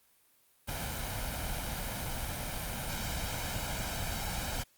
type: noise with comb filter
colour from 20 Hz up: pink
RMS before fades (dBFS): -36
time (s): 0.67-4.64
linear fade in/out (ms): 20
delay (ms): 1.3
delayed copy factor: +0.6
effects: white hiss -67 dBFS RMS until 4.77 s + Opus 32 kbps